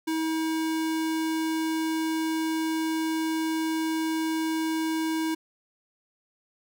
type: tone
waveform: square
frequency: 320 Hz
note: D#4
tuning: 49 cents sharp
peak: -26 dBFS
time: 0.07-5.35 s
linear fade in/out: 10 ms
effects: none